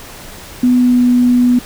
sine tone with pitch glide, 248.4 to 246 Hz, B3 to B3, +10 to -7 cents, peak -7 dBFS, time 0.63-1.59 s, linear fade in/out 5 ms, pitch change -17 cents, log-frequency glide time 0.77-1.03 s, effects pink hiss -33 dBFS RMS until 1.65 s

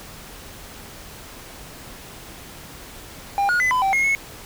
triangle tone with pitch steps, 800 / 1443 / 2012 / 1008 / 776 / 2154 / 2191 Hz, G5 / F#6 / B6 / B5 / G5 / C7 / C#7, +35 / -44 / +32 / +35 / -18 / +50 / -21 cents, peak -15 dBFS, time 3.38-4.15 s, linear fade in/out 0 ms, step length 110 ms, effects pink hiss -40 dBFS RMS until 4.45 s

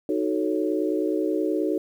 sine chord, D# half-diminished seventh, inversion none, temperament equal, 311.1 / 370 / 440 / 554.4 Hz, D#4 / F#4 / A4 / C#5, 0 / 0 / 0 / 0 cents, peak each -25 / -27 / -28 / -31 dBFS, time 0.09-1.78 s, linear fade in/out 2 ms, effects 9-bit

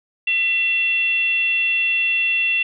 sine tone with frequency modulation, 2710 Hz, E7, 47 cents sharp, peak -16 dBFS, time 0.27-2.63 s, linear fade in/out 5 ms, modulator 708 Hz, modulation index 0.33, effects none

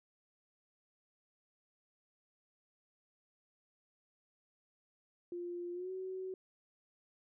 sine tone with pitch glide, 350 to 375.1 Hz, F4 to F#4, +4 to +24 cents, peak -39 dBFS, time 5.32-6.34 s, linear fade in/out 2 ms, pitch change +120 cents, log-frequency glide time 5.73-5.91 s, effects none

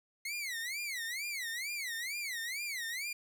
sawtooth tone with vibrato, 2090 Hz, C7, 2 cents flat, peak -33 dBFS, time 0.25-3.13 s, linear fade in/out 5 ms, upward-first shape sine, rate 2.2 Hz, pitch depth 250 cents each way, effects none

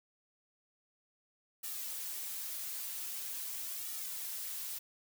blue noise with flanger, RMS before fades -41 dBFS, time 1.63-4.79 s, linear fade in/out 10 ms, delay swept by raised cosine 1.9 to 7.8 ms, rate 0.44 Hz, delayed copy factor -0.85, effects none

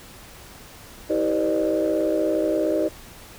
sine tone cluster, 321.6 / 391.4 / 492.8 / 546 / 603 Hz, E4 / G4 / B4 / C#5 / D5, -43 / -3 / -4 / -26 / +46 cents, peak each -23 / -26 / -27 / -29 / -23 dBFS, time 1.09-2.89 s, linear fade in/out 20 ms, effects tanh soft clip ceiling -12 dBFS + pink hiss -44 dBFS RMS until 3.38 s

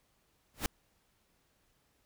pink noise with exponential growth, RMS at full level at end -28 dBFS, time 0.54-0.66 s, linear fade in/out 1 ms, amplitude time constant 24 ms, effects pink hiss -73 dBFS RMS until 2.05 s

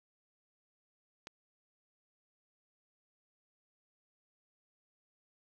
click, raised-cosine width 0.2 ms, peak -27 dBFS, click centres 1.271 s, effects none

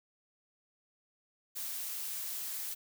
blue noise, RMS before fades -39 dBFS, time 1.55-2.75 s, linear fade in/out 20 ms, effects none

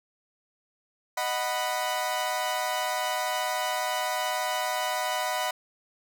sawtooth chord, B major, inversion first, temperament equal with one note detuned, 619 / 740 / 987.8 Hz, D#5 / F#5 / B5, -9 / 0 / 0 cents, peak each -29 / -27 / -27 dBFS, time 1.17-5.51 s, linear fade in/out 5 ms, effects none

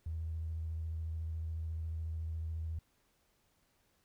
triangle tone with vibrato, 80.6 Hz, E2, 38 cents flat, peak -32 dBFS, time 0.06-2.79 s, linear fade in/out 5 ms, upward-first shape square, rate 14 Hz, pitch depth 16 cents each way, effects tanh soft clip ceiling -34 dBFS + pink hiss -74 dBFS RMS until 4.04 s

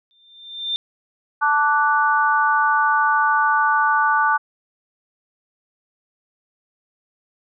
sine tone with exponential growth, 3587 Hz, A7, 33 cents sharp, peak -18 dBFS, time 0.11-0.76 s, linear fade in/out 0 ms, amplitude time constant 140 ms
sine chord, D major, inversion second, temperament equal with one note detuned, 880 / 1166.5 / 1480 Hz, A5 / D6 / F#6, 0 / -12 / 0 cents, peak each -19 dBFS, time 1.41-4.38 s, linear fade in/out 20 ms
effects none

